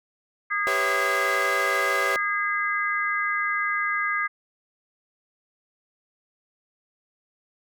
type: harmonic tone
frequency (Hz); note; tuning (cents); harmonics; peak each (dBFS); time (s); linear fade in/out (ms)
409.3; G#4; -25; 3 / 4 / 5; -27 / -27 / -27; 0.5-4.28; 20
type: chord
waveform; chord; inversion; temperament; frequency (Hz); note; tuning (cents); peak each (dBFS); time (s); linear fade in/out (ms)
sawtooth; C# half-diminished seventh; second; equal; 392 / 493.9 / 554.4 / 659.3; G4 / B4 / C#5 / E5; 0 / 0 / 0 / 0; -27 / -28 / -26 / -29; 0.67-2.16; 0
effects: none